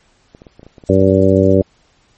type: clicks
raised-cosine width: 2 ms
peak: -24 dBFS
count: 11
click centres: 0.349 / 0.419 / 0.468 / 0.595 / 0.631 / 0.666 / 0.782 / 0.838 / 0.894 / 0.98 / 1.122 s
type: noise with tremolo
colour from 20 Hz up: violet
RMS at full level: -35 dBFS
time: 0.86-1.57 s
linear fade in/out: 10 ms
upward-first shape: square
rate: 14 Hz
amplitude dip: 60%
type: harmonic tone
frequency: 96 Hz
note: G2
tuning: 36 cents flat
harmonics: 1 / 2 / 3 / 4 / 5 / 6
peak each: -15 / -15 / -15 / -15 / -15 / -15 dBFS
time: 0.89-1.62 s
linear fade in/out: 5 ms
effects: pink hiss -55 dBFS RMS until 2.17 s + MP3 32 kbps